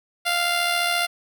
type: tone with amplitude modulation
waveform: 10% pulse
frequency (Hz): 697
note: F5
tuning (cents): -4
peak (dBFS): -10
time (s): 0.25-1.07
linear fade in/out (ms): 20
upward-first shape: sine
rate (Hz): 74.3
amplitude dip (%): 40
effects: none